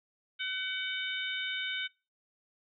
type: harmonic tone with a mistuned harmonic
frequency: 755 Hz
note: F#5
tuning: 35 cents sharp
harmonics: 2 / 3 / 4 / 5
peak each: -38 / -38 / -37 / -39 dBFS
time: 0.39-1.88 s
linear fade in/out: 20 ms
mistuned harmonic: 5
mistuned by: -50 cents
effects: noise-tail reverb RT60 0.3 s tail -23 dB re dry